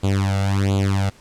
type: tone with flanger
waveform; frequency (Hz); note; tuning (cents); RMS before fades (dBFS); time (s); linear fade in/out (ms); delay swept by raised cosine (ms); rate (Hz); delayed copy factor
sawtooth; 98; G2; 0; -19; 0.03-1.1; 10; 0.27 to 1.47; 1.4; +0.95
effects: pink hiss -50 dBFS RMS until 1.2 s + low-pass 9000 Hz 12 dB/octave